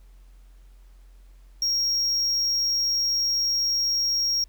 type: tone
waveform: triangle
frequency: 5588 Hz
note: F8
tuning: in tune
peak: -20 dBFS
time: 1.62-4.44 s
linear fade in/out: 2 ms
effects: added 44 Hz sine -47 dBFS peak until 4.48 s + pink hiss -65 dBFS RMS until 4.48 s